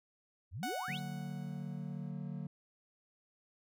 sine exponential sweep, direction up, 72.9 to 4426 Hz, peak -39 dBFS, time 0.51-1 s, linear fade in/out 50 ms
sawtooth tone with exponential decay, 740 Hz, F#5, in tune, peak -32 dBFS, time 0.63-2.11 s, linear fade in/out 1 ms, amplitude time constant 320 ms
triangle chord, D augmented, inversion none, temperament just, 146.83 / 183.54 / 229.4 Hz, D3 / F#3 / A#3, 0 / -14 / -28 cents, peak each -40 / -41 / -45 dBFS, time 0.88-2.47 s, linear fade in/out 5 ms
effects none

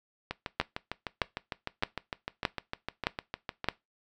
two click trains, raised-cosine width 0.3 ms, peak -17 / -9 dBFS, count 23 / 6, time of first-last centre 0.31-3.643 / 0.6-3.686 s, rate 6.6 / 1.62 Hz, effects noise-tail reverb RT60 0.2 s tail -20 dB re dry

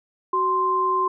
sine tone pair together, 373.9 / 1045 Hz, F#4 / C6, +18 / -2 cents, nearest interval octave + tritone, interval 1780 cents, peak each -26 / -19 dBFS, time 0.33-1.08 s, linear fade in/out 5 ms, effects none

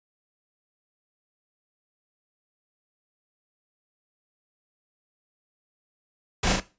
pink noise with echo, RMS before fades -24 dBFS, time 6.43-6.53 s, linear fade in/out 5 ms, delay 36 ms, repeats 2, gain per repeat -2 dB, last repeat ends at 6.602 s, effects noise-tail reverb RT60 0.3 s tail -17 dB re dry + resampled to 16000 Hz

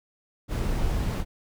brown noise, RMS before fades -26 dBFS, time 0.48-1.25 s, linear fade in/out 50 ms, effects none

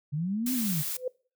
sine linear two-way sweep, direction up then down, 138.59 to 261.6 to 138.59 Hz, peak -27 dBFS, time 0.12-0.83 s, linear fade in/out 20 ms, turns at 0.53 s
blue noise, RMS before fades -33 dBFS, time 0.46-0.97 s, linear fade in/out 5 ms
sine tone with exponential growth, 506 Hz, B4, 42 cents sharp, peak -24 dBFS, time 0.93-1.08 s, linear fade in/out 5 ms, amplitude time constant 32 ms
effects noise-tail reverb RT60 0.4 s tail -24 dB re dry

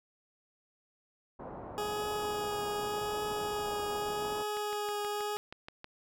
white low-pass noise, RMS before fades -44 dBFS, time 1.39-4.43 s, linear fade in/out 10 ms, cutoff 940 Hz, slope 24 dB/octave
20% pulse tone with vibrato, 417 Hz, G#4, 7 cents sharp, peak -28 dBFS, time 1.78-5.37 s, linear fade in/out 0 ms, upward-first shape triangle, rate 0.85 Hz, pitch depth 14 cents each way
click train, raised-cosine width 0.3 ms, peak -28 dBFS, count 9, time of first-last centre 4.57-5.844 s, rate 6.28 Hz
effects none

